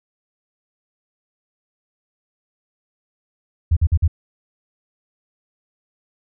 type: tone bursts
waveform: sine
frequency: 82 Hz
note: E2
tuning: 9 cents flat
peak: -11 dBFS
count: 4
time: 3.71-4.079 s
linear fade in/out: 10 ms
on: 57 ms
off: 47 ms
effects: none